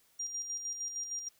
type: tone with tremolo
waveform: sine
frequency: 5700 Hz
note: F8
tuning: 34 cents sharp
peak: -34 dBFS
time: 0.19-1.29 s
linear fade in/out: 10 ms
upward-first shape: square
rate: 6.5 Hz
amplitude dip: 50%
effects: white hiss -68 dBFS RMS until 1.39 s